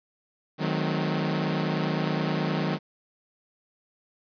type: chord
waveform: sawtooth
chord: D# diminished seventh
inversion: none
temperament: equal with one note detuned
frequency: 155.56 / 185 / 215.1 / 261.6 Hz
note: D#3 / F#3 / A3 / C4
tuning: 0 / 0 / -39 / 0 cents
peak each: -24 / -26 / -29 / -30 dBFS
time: 0.58-2.79 s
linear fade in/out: 50 ms
effects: resampled to 11025 Hz + 9-bit